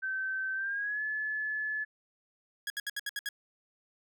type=tone with pitch glide; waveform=sine; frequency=1543 to 1722 Hz; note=G6 to A6; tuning=-28 to -38 cents; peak=-31 dBFS; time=0.02-1.85 s; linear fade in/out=20 ms; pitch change=+190 cents; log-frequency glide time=0.54-1.02 s
type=tone bursts; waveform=sawtooth; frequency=1661.2 Hz; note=G#6; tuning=in tune; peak=-29 dBFS; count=7; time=2.67-3.289 s; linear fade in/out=2 ms; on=31 ms; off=67 ms
effects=none